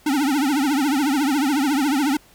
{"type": "tone with vibrato", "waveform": "square", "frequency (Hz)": 282, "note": "C#4", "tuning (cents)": 30, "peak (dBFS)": -18, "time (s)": [0.06, 2.17], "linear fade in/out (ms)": 5, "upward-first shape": "triangle", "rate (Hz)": 14, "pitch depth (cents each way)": 190, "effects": ["pink hiss -52 dBFS RMS until 2.34 s"]}